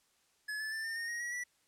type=tone with pitch steps; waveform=square; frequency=1704 / 1737.8 / 1772.3 / 1807.4 / 1843.3 / 1879.8 / 1917.1 / 1955.1 Hz; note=G#6 / A6 / A6 / A6 / A#6 / A#6 / A#6 / B6; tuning=+44 / -22 / +12 / +46 / -20 / +14 / +48 / -18 cents; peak=-37 dBFS; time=0.48-1.44 s; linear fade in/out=10 ms; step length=120 ms; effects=white hiss -72 dBFS RMS until 1.67 s + low-pass 10000 Hz 12 dB/octave